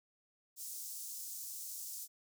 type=high-pass noise; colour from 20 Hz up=pink; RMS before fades=-45 dBFS; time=0.56-2.08 s; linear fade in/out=50 ms; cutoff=6100 Hz; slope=24 dB/octave; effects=none